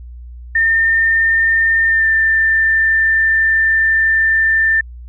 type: tone with pitch glide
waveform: sine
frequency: 1811 to 1786.1 Hz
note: A6 to A6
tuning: +49 to +25 cents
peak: -10 dBFS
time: 0.55-4.81 s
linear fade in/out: 5 ms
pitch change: -24 cents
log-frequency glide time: 1.87-2.07 s
effects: added 60 Hz sine -30 dBFS peak until 5.08 s